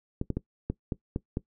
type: clicks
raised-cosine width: 3 ms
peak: -16 dBFS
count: 7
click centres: 0.214 / 0.303 / 0.37 / 0.7 / 0.922 / 1.161 / 1.371 s
effects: noise-tail reverb RT60 0.1 s tail -19 dB re dry